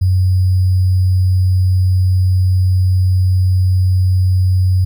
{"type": "tone with sample-and-hold", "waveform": "sine", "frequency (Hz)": 92.5, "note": "F#2", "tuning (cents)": 0, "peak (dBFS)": -9, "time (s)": [0.01, 4.85], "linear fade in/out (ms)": 10, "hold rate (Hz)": 4900, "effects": []}